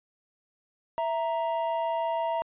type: tone pair together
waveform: triangle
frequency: 660.4 / 934 Hz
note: E5 / A#5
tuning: +3 / +3 cents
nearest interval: tritone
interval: 600 cents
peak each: -27 / -27 dBFS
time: 0.98-2.42 s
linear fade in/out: 0 ms
effects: resampled to 8000 Hz